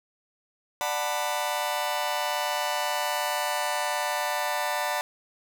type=chord; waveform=sawtooth; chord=B minor seventh; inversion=first; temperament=just; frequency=592.7 / 740.8 / 889 / 987.8 Hz; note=D5 / F#5 / A5 / B5; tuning=+16 / +2 / +18 / 0 cents; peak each=-28 dBFS; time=0.81-5.01 s; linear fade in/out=0 ms; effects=none